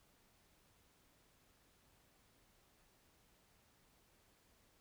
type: silence
effects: pink hiss -72 dBFS RMS until 4.8 s